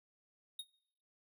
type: tone with exponential decay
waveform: square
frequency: 3729 Hz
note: A#7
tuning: in tune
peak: -38 dBFS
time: 0.59-0.67 s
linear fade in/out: 5 ms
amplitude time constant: 16 ms
effects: noise-tail reverb RT60 0.8 s tail -23 dB re dry